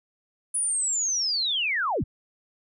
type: linear sweep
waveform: sine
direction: down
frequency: 9960 to 32.75 Hz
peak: -23 dBFS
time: 0.54-2.04 s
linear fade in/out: 10 ms
effects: none